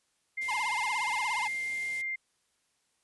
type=tone; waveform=sine; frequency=2102 Hz; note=C7; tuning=7 cents sharp; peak=-31 dBFS; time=0.37-2.16 s; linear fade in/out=10 ms
type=band-stop noise; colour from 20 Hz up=white; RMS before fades=-47 dBFS; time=0.41-2.02 s; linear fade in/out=10 ms; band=950 to 1900 Hz; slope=48 dB/octave
type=tone with vibrato; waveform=45% pulse; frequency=924 Hz; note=A#5; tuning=16 cents flat; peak=-31 dBFS; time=0.48-1.48 s; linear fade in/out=10 ms; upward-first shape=triangle; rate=17 Hz; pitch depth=210 cents each way
effects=white hiss -74 dBFS RMS until 3.03 s + resampled to 24000 Hz